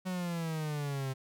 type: exponential sweep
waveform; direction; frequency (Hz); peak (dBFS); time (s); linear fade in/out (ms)
45% pulse; down; 186.8 to 130.81; -33; 0.05-1.14; 20
effects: none